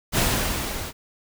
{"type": "noise with level ramp", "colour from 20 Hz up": "pink", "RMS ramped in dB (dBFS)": [-19, -33], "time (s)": [0.12, 0.93], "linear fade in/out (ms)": 50, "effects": []}